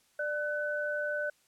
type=tone pair together; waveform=sine; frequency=592.4 / 1504 Hz; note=D5 / F#6; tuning=+15 / +28 cents; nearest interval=octave + major third; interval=1613 cents; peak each=-33 / -33 dBFS; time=0.19-1.3 s; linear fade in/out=5 ms; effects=white hiss -68 dBFS RMS until 1.47 s + low-pass 11000 Hz 12 dB/octave